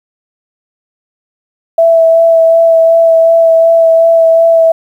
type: tone with vibrato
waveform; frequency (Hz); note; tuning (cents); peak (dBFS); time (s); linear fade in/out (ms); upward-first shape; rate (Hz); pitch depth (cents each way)
sine; 659.3; E5; 0; -3; 1.78-4.72; 5; sine; 2.7; 14
effects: 7-bit